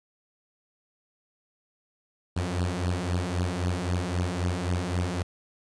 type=beating tone pair; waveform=sawtooth; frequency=87.31 / 91.11 Hz; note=F2 / F#2; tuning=0 / -26 cents; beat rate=3.8 Hz; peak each=-25 dBFS; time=2.36-5.23 s; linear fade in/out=10 ms; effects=resampled to 22050 Hz + 9-bit